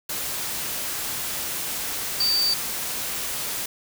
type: tone in noise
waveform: sine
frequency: 4619 Hz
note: D8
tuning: 30 cents flat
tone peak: -19 dBFS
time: 2.2-2.54 s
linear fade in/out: 5 ms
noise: white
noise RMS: -29 dBFS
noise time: 0.09-3.66 s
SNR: +7 dB
effects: none